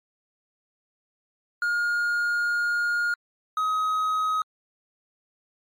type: tone pair in turn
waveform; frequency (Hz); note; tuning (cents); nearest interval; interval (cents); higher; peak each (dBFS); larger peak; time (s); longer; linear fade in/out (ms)
triangle; 1423 / 1265.4; F6 / D#6; +32 / +29; major second; 203; first; -20; neither; 1.62-3.14 / 3.57-4.42; first; 2
effects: MP3 64 kbps